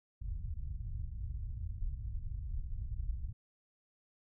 pink low-pass noise, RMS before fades -39 dBFS, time 0.21-3.33 s, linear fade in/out 10 ms, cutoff 100 Hz, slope 24 dB/octave, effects none

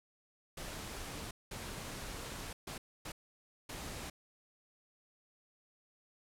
pink noise bursts at uneven times, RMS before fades -44 dBFS, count 5, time 0.57-1.31 / 1.51-2.53 / 2.67-2.78 / 3.05-3.12 / 3.69-4.1 s, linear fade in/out 5 ms, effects low-pass 12000 Hz 12 dB/octave

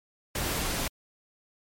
pink noise, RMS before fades -30 dBFS, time 0.35-0.88 s, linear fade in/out 5 ms, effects MP3 64 kbps

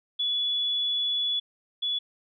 sine tone pair in turn, 3417 / 3417 Hz, G#7 / G#7, +49 / +49 cents, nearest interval unison, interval 0 cents, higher neither, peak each -24 / -25 dBFS, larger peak first, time 0.19-1.4 / 1.82-1.99 s, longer first, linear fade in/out 10 ms, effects none

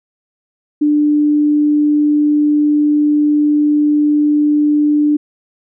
sine tone, 296.9 Hz, D4, 19 cents sharp, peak -9 dBFS, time 0.81-5.17 s, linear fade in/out 10 ms, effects none

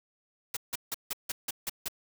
white noise bursts, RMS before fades -33 dBFS, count 8, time 0.54-1.884 s, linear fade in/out 5 ms, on 28 ms, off 160 ms, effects none

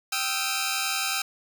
10% pulse tone cluster, 780 / 1271 / 1354 / 2411 Hz, G5 / D#6 / E6 / D7, -9 / +36 / +46 / +45 cents, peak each -23 dBFS, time 0.12-1.22 s, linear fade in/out 5 ms, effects 8-bit

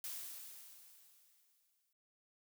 blue noise with exponential decay, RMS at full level -43 dBFS, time 0.04-1.93 s, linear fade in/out 2 ms, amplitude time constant 410 ms, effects none

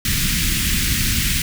pink band-stop noise, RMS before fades -19 dBFS, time 0.05-1.42 s, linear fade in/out 2 ms, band 240 to 1800 Hz, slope 24 dB/octave, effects none

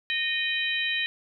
harmonic tone with a mistuned harmonic, 617 Hz, D#5, 15 cents flat, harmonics 3 / 4 / 5 / 6, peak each -29 / -30 / -31 / -32 dBFS, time 0.1-1.06 s, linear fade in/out 0 ms, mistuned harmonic 6, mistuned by +88 cents, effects none

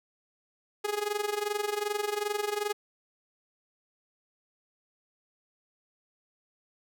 sawtooth tone with amplitude modulation, 415.6 Hz, G#4, 1 cent sharp, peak -22 dBFS, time 0.84-2.73 s, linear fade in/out 10 ms, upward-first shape sine, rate 22.6 Hz, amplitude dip 80%, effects none

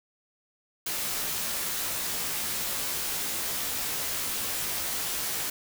white noise with comb filter, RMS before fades -31 dBFS, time 0.86-5.5 s, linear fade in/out 5 ms, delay 16 ms, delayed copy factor -0.75, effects none

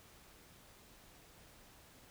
silence, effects pink hiss -61 dBFS RMS until 2.1 s

